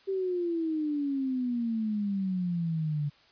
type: exponential sweep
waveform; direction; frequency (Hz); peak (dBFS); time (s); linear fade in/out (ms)
sine; down; 392 to 143.9; -27; 0.07-3.1; 20
effects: white hiss -60 dBFS RMS until 3.31 s + resampled to 11025 Hz